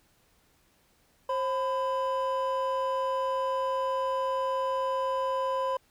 triangle tone pair together, 532 / 1006.2 Hz, C5 / B5, +29 / +32 cents, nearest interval major seventh, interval 1103 cents, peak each -27 dBFS, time 1.29-5.77 s, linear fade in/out 5 ms, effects tanh soft clip ceiling -17 dBFS + pink hiss -66 dBFS RMS until 5.9 s

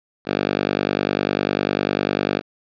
5% pulse tone with high-pass filter, 50 Hz, G1, 35 cents sharp, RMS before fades -22 dBFS, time 0.25-2.42 s, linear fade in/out 50 ms, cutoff 200 Hz, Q 0.88, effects resampled to 11025 Hz + 7-bit

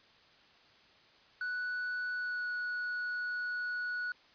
triangle tone with pitch glide, 1480 to 1466.4 Hz, F#6 to F#6, 0 to -16 cents, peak -32 dBFS, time 1.41-4.12 s, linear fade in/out 2 ms, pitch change -16 cents, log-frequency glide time 2.14-2.47 s, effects white hiss -62 dBFS RMS until 4.34 s + resampled to 11025 Hz

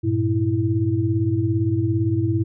sine tone cluster, 99.5 / 117.1 / 328.3 Hz, G2 / A#2 / E4, +26 / +8 / -7 cents, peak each -22 dBFS, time 0.03-2.44 s, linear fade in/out 20 ms, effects none

